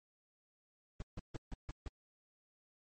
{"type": "noise bursts", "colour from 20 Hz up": "brown", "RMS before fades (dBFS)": -41, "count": 6, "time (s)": [1, 1.882], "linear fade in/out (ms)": 2, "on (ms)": 22, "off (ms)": 150, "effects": ["MP3 32 kbps"]}